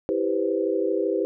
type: chord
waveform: sine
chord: C major seventh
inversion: first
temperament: just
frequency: 327 / 392.4 / 490.5 / 523.3 Hz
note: E4 / G4 / B4 / C5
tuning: -14 / +2 / -12 / 0 cents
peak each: -27 / -25 / -27 / -29 dBFS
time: 0.09-1.25 s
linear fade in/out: 0 ms
effects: none